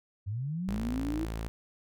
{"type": "linear sweep", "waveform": "sine", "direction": "up", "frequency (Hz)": [92.5, 329.6], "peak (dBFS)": -31, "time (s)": [0.26, 1.26], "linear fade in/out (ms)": 20}
{"type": "tone", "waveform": "sawtooth", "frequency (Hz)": 55.4, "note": "A1", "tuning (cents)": 13, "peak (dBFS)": -30, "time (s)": [0.68, 1.48], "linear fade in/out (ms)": 0}
{"effects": []}